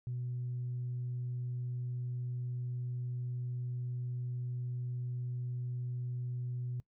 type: tone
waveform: sine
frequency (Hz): 123.47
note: B2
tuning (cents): 0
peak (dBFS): -34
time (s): 0.07-6.8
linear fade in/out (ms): 0
effects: noise-tail reverb RT60 0.1 s tail -22 dB re dry + tanh soft clip ceiling -31 dBFS